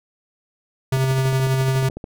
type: tone with tremolo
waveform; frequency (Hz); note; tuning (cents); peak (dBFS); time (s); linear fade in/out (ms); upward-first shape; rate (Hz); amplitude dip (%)
square; 132.3; C3; +20; -16; 0.92-1.89; 5; triangle; 12; 35
type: click train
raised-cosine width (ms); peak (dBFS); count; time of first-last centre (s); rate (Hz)
2; -19; 16; 0.97-2.041; 14
effects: none